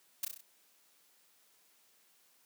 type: noise with echo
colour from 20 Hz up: blue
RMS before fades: -33 dBFS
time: 0.23-0.25 s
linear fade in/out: 5 ms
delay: 32 ms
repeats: 5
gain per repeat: -4 dB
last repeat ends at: 0.41 s
effects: white hiss -68 dBFS RMS until 2.45 s + high-pass 200 Hz 12 dB/octave